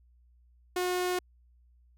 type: tone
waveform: sawtooth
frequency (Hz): 361.5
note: F#4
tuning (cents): -40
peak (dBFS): -24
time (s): 0.76-1.19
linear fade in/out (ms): 5
effects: added 60 Hz sine -59 dBFS peak until 1.97 s